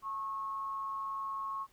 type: tone with amplitude modulation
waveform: sine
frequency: 1091 Hz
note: C#6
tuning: 28 cents flat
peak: -33 dBFS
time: 0.02-1.67 s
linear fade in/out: 50 ms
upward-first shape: sine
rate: 202 Hz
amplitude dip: 45%
effects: pink hiss -67 dBFS RMS until 1.72 s